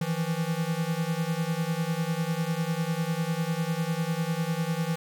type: beating tone pair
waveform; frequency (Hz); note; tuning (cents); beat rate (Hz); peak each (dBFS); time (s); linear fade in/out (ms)
square; 159.8 / 169.8; D#3 / F3; +47 / -48; 10; -30; 0.01-4.96; 5
effects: none